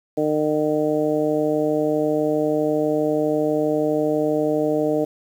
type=harmonic tone; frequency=152.3 Hz; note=D#3; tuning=37 cents flat; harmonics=1 / 2 / 3 / 4 / 5; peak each=-32 / -22 / -22 / -23 / -32 dBFS; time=0.17-5.05 s; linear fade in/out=10 ms; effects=8-bit